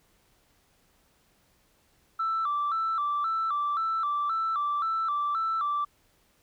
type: tone with vibrato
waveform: sine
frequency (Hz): 1244.5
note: D#6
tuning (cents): 0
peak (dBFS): -24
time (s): 2.19-5.85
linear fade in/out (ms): 10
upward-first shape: square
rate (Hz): 1.9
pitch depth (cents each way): 110
effects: tanh soft clip ceiling -22 dBFS + pink hiss -66 dBFS RMS until 6.42 s